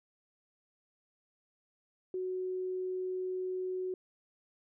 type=tone; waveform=sine; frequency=370 Hz; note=F#4; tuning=in tune; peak=-33 dBFS; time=2.14-3.94 s; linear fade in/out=2 ms; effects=none